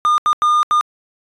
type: tone bursts at uneven times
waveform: triangle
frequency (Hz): 1213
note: D#6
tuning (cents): -44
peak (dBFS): -9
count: 4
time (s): 0.05-0.18 / 0.26-0.33 / 0.42-0.63 / 0.71-0.81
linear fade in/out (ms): 0
effects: resampled to 24000 Hz